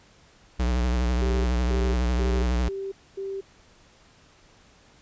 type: tone with vibrato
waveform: square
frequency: 61 Hz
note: B1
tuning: 21 cents flat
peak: -22 dBFS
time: 0.59-2.69 s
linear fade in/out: 10 ms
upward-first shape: sine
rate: 12 Hz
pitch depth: 72 cents each way
type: tone bursts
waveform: sine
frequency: 390 Hz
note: G4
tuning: 9 cents flat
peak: -29 dBFS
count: 5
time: 1.21-3.41 s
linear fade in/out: 10 ms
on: 240 ms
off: 250 ms
effects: pink hiss -56 dBFS RMS until 5.01 s + resampled to 16000 Hz